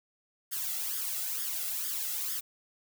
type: noise with flanger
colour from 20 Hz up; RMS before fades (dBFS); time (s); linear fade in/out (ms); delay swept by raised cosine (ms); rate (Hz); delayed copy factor
blue; -34; 0.51-2.41; 20; 0.59 to 1.51; 2.2; +0.7
effects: none